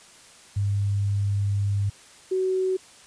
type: tone pair in turn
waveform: sine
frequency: 100.6 / 375.1 Hz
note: G2 / F#4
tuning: +45 / +24 cents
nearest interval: octave + major seventh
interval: 2279 cents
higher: second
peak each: -21 dBFS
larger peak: neither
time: 0.56-1.9 / 2.31-2.77 s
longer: first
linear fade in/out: 10 ms
effects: white hiss -50 dBFS RMS until 3.06 s + resampled to 22050 Hz